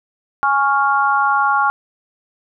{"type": "chord", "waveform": "sine", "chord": "Db major", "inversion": "second", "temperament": "equal", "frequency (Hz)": [830.6, 1108.7, 1396.9], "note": ["Ab5", "Db6", "F6"], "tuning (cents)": [0, 0, 0], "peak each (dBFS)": -17, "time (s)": [0.43, 1.7], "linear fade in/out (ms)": 0, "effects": []}